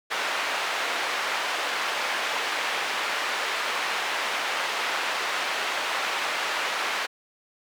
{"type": "band-pass noise", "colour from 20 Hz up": "white", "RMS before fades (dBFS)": -28, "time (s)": [0.1, 7.07], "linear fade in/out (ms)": 20, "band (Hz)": [590, 2400], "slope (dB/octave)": 12, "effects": []}